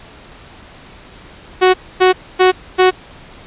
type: tone bursts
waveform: sawtooth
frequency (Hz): 370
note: F#4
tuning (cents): 0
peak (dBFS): -3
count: 4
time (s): 1.61-2.91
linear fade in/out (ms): 20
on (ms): 130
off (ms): 260
effects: pink hiss -39 dBFS RMS until 3.46 s + resampled to 8000 Hz